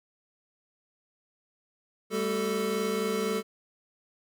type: tone cluster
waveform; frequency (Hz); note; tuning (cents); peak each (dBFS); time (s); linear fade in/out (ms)
square; 199.2 / 223.1 / 381.6 / 440.1; G3 / A3 / G4 / A4; +28 / +24 / -47 / 0; -34 / -38 / -36 / -30; 2.1-3.43; 50
effects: none